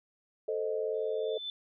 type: chord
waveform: sine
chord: A diminished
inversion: none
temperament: equal with one note detuned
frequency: 440 / 519.9 / 622.3 Hz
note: A4 / C5 / Eb5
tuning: 0 / -11 / 0 cents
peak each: -32 / -36 / -36 dBFS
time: 0.48-1.38 s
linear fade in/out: 5 ms
type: tone with exponential growth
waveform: sine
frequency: 3520 Hz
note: A7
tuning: in tune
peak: -33 dBFS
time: 0.94-1.5 s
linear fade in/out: 1 ms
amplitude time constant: 120 ms
effects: none

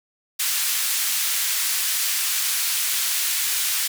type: band-pass noise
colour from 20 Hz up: white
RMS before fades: -23 dBFS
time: 0.39-3.88 s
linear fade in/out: 10 ms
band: 1700 to 16000 Hz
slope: 12 dB/octave
effects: none

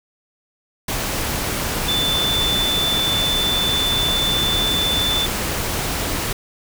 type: tone in noise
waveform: sine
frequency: 3520 Hz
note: A7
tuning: in tune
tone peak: -18 dBFS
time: 1.88-5.26 s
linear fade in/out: 5 ms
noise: pink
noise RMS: -23 dBFS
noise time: 0.88-6.33 s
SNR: +2 dB
effects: none

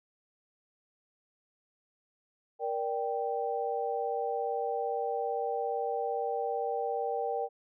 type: chord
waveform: sine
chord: G minor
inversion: first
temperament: just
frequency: 470.4 / 588 / 784 Hz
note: Bb4 / D5 / G5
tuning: +16 / +2 / 0 cents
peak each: -33 / -37 / -33 dBFS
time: 2.59-7.49 s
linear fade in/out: 50 ms
effects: none

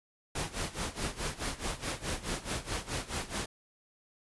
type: noise with tremolo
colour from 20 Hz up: pink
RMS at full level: -33 dBFS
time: 0.35-3.46 s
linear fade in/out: 5 ms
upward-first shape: sine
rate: 4.7 Hz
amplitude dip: 85%
effects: resampled to 24000 Hz

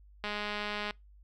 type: click train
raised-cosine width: 0.3 ms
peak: -20 dBFS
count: 140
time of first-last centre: 0.24-0.908 s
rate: 208 Hz
effects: noise-tail reverb RT60 0.2 s tail -25 dB re dry + added 50 Hz sine -54 dBFS peak until 1.23 s

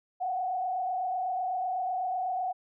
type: tone with frequency modulation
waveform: sine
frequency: 739 Hz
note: F#5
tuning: 2 cents flat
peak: -28 dBFS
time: 0.2-2.53 s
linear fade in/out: 20 ms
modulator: 28 Hz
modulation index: 0.94
effects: none

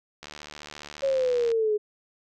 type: click train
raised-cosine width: 0.2 ms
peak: -22 dBFS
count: 97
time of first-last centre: 0.23-1.517 s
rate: 74.6 Hz
type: exponential sweep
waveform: sine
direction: down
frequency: 554.4 to 415.3 Hz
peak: -21 dBFS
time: 1.02-1.78 s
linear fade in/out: 20 ms
effects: none

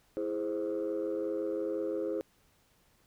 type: chord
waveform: sine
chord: E augmented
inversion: none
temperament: equal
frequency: 329.6 / 415.3 / 523.3 Hz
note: E4 / G#4 / B#4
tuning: 0 / 0 / 0 cents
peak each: -34 dBFS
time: 0.17-2.21 s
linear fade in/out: 0 ms
effects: tanh soft clip ceiling -26 dBFS + pink hiss -68 dBFS RMS until 3.06 s

